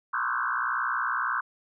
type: tone with frequency modulation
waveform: sine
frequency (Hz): 1296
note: E6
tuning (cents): -30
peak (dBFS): -25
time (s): 0.13-1.41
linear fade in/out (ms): 10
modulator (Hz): 60.8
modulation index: 4.7
effects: none